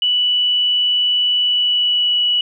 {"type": "tone with pitch glide", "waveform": "sine", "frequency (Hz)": [2960, 2941], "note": ["F#7", "F#7"], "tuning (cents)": [0, -11], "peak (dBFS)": -13, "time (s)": [0.02, 2.41], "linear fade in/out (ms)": 2, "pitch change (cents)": -11, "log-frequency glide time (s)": [1.4, 2.2], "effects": []}